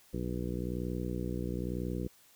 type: harmonic tone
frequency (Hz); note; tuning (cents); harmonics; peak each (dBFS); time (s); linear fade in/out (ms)
61; B1; -21; 1 / 2 / 3 / 4 / 5 / 6 / 7 / 8; -39 / -40 / -38 / -43 / -41 / -42 / -47 / -45; 0.13-2.08; 10
effects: white hiss -62 dBFS RMS until 2.35 s